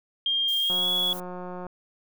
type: tone with pitch glide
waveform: sine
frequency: 3210 to 3368 Hz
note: G7 to G#7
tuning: +40 to +24 cents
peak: -22 dBFS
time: 0.26-1.13 s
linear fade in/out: 2 ms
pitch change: +84 cents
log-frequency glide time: 0.6-0.88 s
type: noise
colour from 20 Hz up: violet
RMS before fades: -39 dBFS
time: 0.48-1.2 s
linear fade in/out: 2 ms
type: click train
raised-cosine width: 1 ms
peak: -24 dBFS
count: 175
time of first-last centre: 0.7-1.667 s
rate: 180 Hz
effects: none